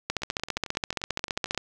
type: two click trains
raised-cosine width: 0.2 ms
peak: -21 / -9 dBFS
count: 16 / 23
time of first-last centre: 0.22-1.547 / 0.1-1.577 s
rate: 11.3 / 14.9 Hz
effects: none